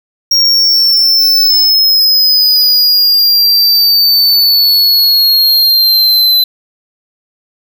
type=exponential sweep; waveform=square; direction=down; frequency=5588 to 4033 Hz; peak=-6 dBFS; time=0.31-6.44 s; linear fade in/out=5 ms; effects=8-bit